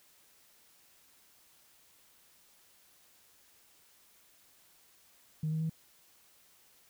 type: tone with pitch steps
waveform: sine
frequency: 155.56 / 158.1 / 160.67 Hz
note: D#3 / D#3 / E3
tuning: 0 / +28 / -44 cents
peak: -29 dBFS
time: 5.43-5.697 s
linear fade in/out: 5 ms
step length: 89 ms
effects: tanh soft clip ceiling -26 dBFS + white hiss -64 dBFS RMS until 6.89 s